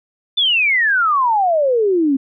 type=exponential sweep; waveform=sine; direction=down; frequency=3567 to 261.6 Hz; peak=-12 dBFS; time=0.37-2.17 s; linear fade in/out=10 ms; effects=none